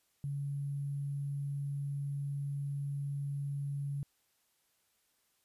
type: tone with sample-and-hold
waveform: sine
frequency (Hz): 141.3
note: C#3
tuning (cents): +34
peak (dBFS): -34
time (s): 0.24-4.03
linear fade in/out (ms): 0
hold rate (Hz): 11025
effects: white hiss -75 dBFS RMS until 5.44 s + resampled to 32000 Hz